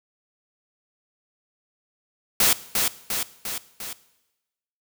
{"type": "noise with echo", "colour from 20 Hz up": "white", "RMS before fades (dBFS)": -18, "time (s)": [2.4, 2.53], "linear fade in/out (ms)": 2, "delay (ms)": 350, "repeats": 4, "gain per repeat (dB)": -4, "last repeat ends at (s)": 3.93, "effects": ["noise-tail reverb RT60 1.0 s tail -18 dB re dry"]}